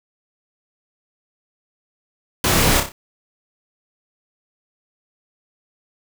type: noise with echo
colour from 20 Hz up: pink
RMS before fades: -17 dBFS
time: 2.44-2.8 s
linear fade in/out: 2 ms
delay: 30 ms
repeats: 4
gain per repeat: -6 dB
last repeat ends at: 2.92 s
effects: none